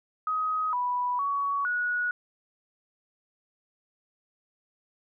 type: tone with pitch steps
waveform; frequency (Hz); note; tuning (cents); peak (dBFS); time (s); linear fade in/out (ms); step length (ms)
sine; 1260 / 985 / 1124 / 1460; D#6 / B5 / C#6 / F#6; +21 / -5 / +24 / -24; -25; 0.27-2.11; 2; 460
effects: none